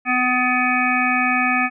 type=harmonic tone with a mistuned harmonic; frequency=251.1 Hz; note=B3; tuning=29 cents sharp; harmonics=1 / 3 / 5 / 7 / 9 / 10; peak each=-23 / -23 / -23 / -23 / -23 / -23 dBFS; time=0.05-1.7 s; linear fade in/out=50 ms; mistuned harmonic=7; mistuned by=-18 cents; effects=none